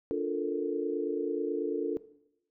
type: chord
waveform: sine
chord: Bb major seventh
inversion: first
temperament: just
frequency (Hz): 291.4 / 349.6 / 437 / 466.2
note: D4 / F4 / A4 / Bb4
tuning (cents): -13 / +2 / -12 / 0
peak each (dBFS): -34 / -34 / -32 / -37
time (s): 0.11-1.97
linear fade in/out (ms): 0
effects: noise-tail reverb RT60 0.8 s tail -18 dB re dry